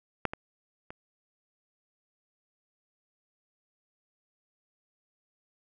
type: clicks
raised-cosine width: 0.5 ms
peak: -11 / -20 / -26 dBFS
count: 3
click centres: 0.253 / 0.335 / 0.905 s
effects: none